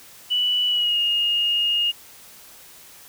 sine tone with pitch glide, 2960 to 2849 Hz, F#7 to F7, 0 to +34 cents, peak -18 dBFS, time 0.3-1.92 s, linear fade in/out 20 ms, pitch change -66 cents, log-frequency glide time 0.67-0.99 s, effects white hiss -46 dBFS RMS until 3.08 s

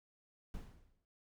brown noise with exponential decay, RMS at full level -43 dBFS, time 0.54-1.05 s, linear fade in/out 1 ms, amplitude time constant 110 ms, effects none

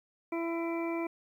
harmonic tone, 334.3 Hz, E4, 24 cents sharp, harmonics 1 / 2 / 3 / 4 / 6 / 7, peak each -32 / -39 / -41 / -49 / -49 / -43 dBFS, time 0.32-1.07 s, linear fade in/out 5 ms, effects 11-bit

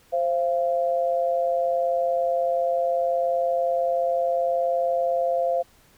sine tone pair together, 525 / 685.7 Hz, C5 / F5, +6 / -32 cents, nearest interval perfect fourth, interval 462 cents, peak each -23 / -23 dBFS, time 0.12-5.63 s, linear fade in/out 20 ms, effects pink hiss -57 dBFS RMS until 5.97 s

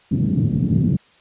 pink band-pass noise, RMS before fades -18 dBFS, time 0.11-0.97 s, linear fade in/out 10 ms, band 110 to 240 Hz, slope 24 dB/octave, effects white hiss -53 dBFS RMS until 1.2 s + resampled to 8000 Hz

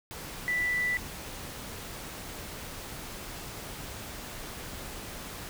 sine tone in noise, 1975.5 Hz, B6, in tune, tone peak -26 dBFS, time 0.48-0.97 s, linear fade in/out 0 ms, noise pink, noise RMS -41 dBFS, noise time 0.11-5.49 s, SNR +12 dB, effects none

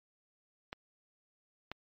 clicks, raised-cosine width 0.3 ms, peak -23 dBFS, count 2, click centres 0.729 / 1.716 s, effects low-pass 5000 Hz 12 dB/octave + MP3 48 kbps

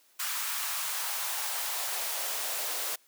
white noise with high-pass filter sweep, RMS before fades -33 dBFS, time 0.19-2.96 s, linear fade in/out 10 ms, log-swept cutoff 1200 to 480 Hz, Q 1.7, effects white hiss -64 dBFS RMS until 3.07 s + high-pass 300 Hz 12 dB/octave

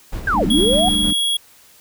brown noise with tremolo, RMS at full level -25 dBFS, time 0.12-1.12 s, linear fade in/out 10 ms, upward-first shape square, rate 6.6 Hz, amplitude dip 35%
sine linear two-way sweep, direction down then up, 1661.2 to 170 to 765 Hz, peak -15 dBFS, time 0.27-0.89 s, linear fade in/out 5 ms, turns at 0.47 s
sine chord, G suspended second, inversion none, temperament equal with one note detuned, 196 / 220 / 296.6 Hz, G3 / A3 / D4, 0 / 0 / +17 cents, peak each -24 dBFS, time 0.34-1.13 s, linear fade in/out 5 ms
square tone, 3322 Hz, G#7, in tune, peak -17 dBFS, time 0.5-1.37 s, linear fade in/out 5 ms
effects white hiss -49 dBFS RMS until 1.8 s

